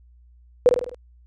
sine tone with echo, 493.9 Hz, B4, in tune, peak -9 dBFS, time 0.66-0.69 s, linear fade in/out 0 ms, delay 51 ms, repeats 5, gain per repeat -5 dB, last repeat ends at 0.945 s, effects added 60 Hz sine -49 dBFS peak until 1.26 s + resampled to 22050 Hz

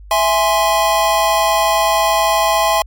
square chord, E augmented, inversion none, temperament equal, 659.3 / 830.6 / 1046.5 Hz, E5 / G#5 / B#5, 0 / 0 / 0 cents, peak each -17 dBFS, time 0.11-2.82 s, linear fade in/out 2 ms, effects added 50 Hz sine -34 dBFS peak until 2.86 s + MP3 96 kbps

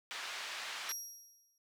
pink band-pass noise, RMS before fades -43 dBFS, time 0.11-0.92 s, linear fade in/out 0 ms, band 1300 to 4900 Hz, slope 12 dB/octave
30% pulse tone with exponential decay, 5660 Hz, F8, 22 cents sharp, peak -32 dBFS, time 0.89-1.58 s, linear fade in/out 2 ms, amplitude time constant 150 ms
effects none

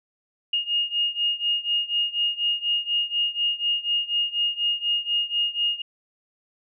sine beating tone pair, 2848 / 2852.1 Hz, F7 / F7, +33 / +36 cents, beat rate 4.1 Hz, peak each -24 / -26 dBFS, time 0.53-5.82 s, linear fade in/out 5 ms, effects none

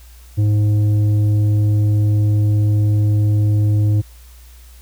sine tone with tanh clipping, 104.8 Hz, G#2, 16 cents sharp, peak -13 dBFS, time 0.37-4.02 s, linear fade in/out 20 ms, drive 7 dB, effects added 60 Hz sine -39 dBFS peak until 4.81 s + white hiss -49 dBFS RMS until 4.81 s

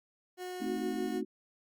30% pulse tone, 363.6 Hz, F#4, 30 cents flat, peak -36 dBFS, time 0.37-1.22 s, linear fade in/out 50 ms
sine chord, A diminished seventh, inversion none, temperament equal, 220 / 261.6 / 311.1 / 370 Hz, A3 / C4 / Eb4 / Gb4, 0 / 0 / 0 / 0 cents, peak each -38 dBFS, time 0.6-1.25 s, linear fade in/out 20 ms
effects Opus 48 kbps

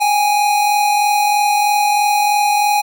square tone pair together, 785.9 / 829 Hz, G5 / G#5, +4 / -3 cents, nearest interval minor second, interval 93 cents, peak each -23 / -13 dBFS, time 0-2.82 s, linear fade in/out 20 ms, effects none

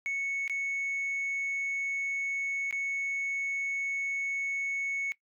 sine tone with dropouts, 2211 Hz, C#7, 5 cents flat, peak -27 dBFS, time 0.06-5.12 s, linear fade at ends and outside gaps 0 ms, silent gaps 0.478-0.497 / 2.71-2.726 s, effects noise-tail reverb RT60 0.1 s tail -21 dB re dry + tanh soft clip ceiling -28 dBFS

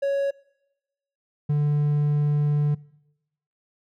triangle tone pair in turn, 556 / 147.27 Hz, C#5 / D3, +5 / +5 cents, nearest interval octave + major seventh, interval 2300 cents, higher first, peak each -19 / -17 dBFS, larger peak second, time 0.02-0.31 / 1.49-2.75 s, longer second, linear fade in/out 10 ms, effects noise-tail reverb RT60 0.9 s tail -23 dB re dry

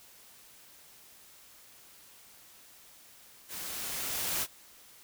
white noise with level ramp, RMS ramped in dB -41 to -31 dBFS, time 3.48-4.47 s, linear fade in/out 50 ms, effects white hiss -56 dBFS RMS until 5.03 s

